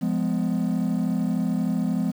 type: chord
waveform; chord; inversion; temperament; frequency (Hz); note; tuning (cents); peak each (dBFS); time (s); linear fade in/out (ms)
triangle; F diminished; none; equal with one note detuned; 174.61 / 207.7 / 251.1; F3 / Ab3 / Cb4; 0 / 0 / +29; -23; 0.01-2.12; 20
effects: tanh soft clip ceiling -15 dBFS + 8-bit